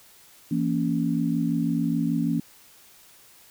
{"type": "chord", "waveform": "sine", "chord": "A# diminished", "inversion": "second", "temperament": "just", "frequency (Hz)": [167.82, 233.1, 279.7], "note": ["E3", "A#3", "C#4"], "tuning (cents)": [31, 0, 16], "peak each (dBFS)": -26, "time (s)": [0.51, 2.4], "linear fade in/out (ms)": 5, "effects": ["white hiss -53 dBFS RMS until 3.5 s"]}